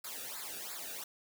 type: noise with flanger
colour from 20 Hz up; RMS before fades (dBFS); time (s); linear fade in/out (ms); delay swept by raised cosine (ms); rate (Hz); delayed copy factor
white; -43; 0.04-1.04; 5; 0.33 to 0.98; 2.9; -0.85
effects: none